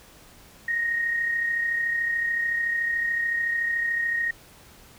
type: tone pair together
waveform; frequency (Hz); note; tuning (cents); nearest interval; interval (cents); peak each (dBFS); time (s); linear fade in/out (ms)
sine; 1864.7 / 1898.4; A#6 / A#6; 0 / +31; unison; 31; -23 / -35; 0.68-4.31; 5
effects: pink hiss -51 dBFS RMS until 4.98 s